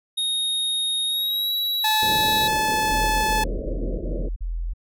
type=tone with pitch glide; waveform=square; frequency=3729 to 3896 Hz; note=A#7 to B7; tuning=0 to -24 cents; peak=-22 dBFS; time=0.17-2.48 s; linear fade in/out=10 ms; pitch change=+76 cents; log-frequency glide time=1.06-1.52 s
type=tone; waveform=sawtooth; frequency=866 Hz; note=A5; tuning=28 cents flat; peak=-16 dBFS; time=1.84-3.44 s; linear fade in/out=5 ms
type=low-pass noise; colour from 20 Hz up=white; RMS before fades=-31 dBFS; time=2.02-4.29 s; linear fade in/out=5 ms; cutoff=600 Hz; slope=96 dB/octave
type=tone bursts; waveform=sine; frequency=42 Hz; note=E1; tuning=33 cents sharp; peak=-24 dBFS; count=5; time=2.91-4.736 s; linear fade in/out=10 ms; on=330 ms; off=44 ms
effects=none